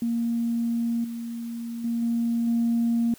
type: tone with level steps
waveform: sine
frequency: 233.1 Hz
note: A#3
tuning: in tune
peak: -22 / -30 / -23 / -21 / -19 dBFS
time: 0.02-3.14 s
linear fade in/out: 2 ms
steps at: 1.04 / 1.84 / 2.02 / 2.47 s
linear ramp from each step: 5 ms
effects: tanh soft clip ceiling -16 dBFS + white hiss -52 dBFS RMS until 3.18 s